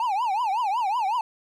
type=tone with vibrato; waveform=triangle; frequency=872 Hz; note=A5; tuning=16 cents flat; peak=-20 dBFS; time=0-1.21 s; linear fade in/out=2 ms; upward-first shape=triangle; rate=5.4 Hz; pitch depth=280 cents each way; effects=none